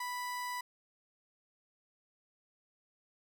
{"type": "tone", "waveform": "30% pulse", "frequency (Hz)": 987.8, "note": "B5", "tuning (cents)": 0, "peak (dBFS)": -34, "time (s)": [0, 0.61], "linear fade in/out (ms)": 5, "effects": []}